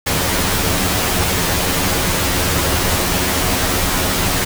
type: noise with comb filter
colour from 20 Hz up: pink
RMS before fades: -17 dBFS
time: 0.06-4.45 s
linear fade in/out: 10 ms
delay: 11 ms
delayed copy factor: +0.75
effects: none